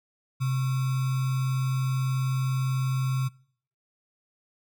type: tone with sample-and-hold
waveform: sine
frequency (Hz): 130.81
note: C3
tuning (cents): 0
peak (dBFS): -23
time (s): 0.4-3.29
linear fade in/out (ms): 20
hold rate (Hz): 1225
effects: noise-tail reverb RT60 0.6 s tail -25 dB re dry